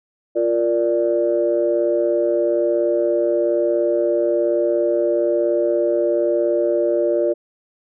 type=chord; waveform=sine; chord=Bb major; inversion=second; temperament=equal; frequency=349.2 / 466.2 / 587.3 Hz; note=F4 / Bb4 / D5; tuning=0 / 0 / 0 cents; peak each=-19 / -22 / -18 dBFS; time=0.35-7.34 s; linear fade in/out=20 ms; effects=tanh soft clip ceiling -6 dBFS